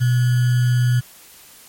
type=tone with sample-and-hold; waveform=sine; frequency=123.47 Hz; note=B2; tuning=in tune; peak=-13 dBFS; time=0-1.01 s; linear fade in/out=20 ms; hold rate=1575 Hz; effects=white hiss -45 dBFS RMS until 1.68 s + MP3 64 kbps